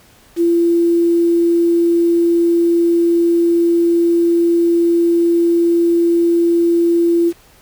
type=tone with quantisation; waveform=sine; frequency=340.3 Hz; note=F4; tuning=45 cents flat; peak=-10 dBFS; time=0.36-7.33 s; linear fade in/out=50 ms; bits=6; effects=pink hiss -48 dBFS RMS until 7.61 s